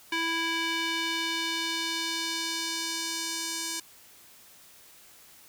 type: tone with band-pass filter sweep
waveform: square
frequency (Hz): 329.6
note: E4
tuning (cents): 0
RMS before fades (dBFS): -31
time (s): 0.12-3.8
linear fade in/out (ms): 5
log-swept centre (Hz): 2400 to 6900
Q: 1.2
effects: white hiss -54 dBFS RMS until 5.48 s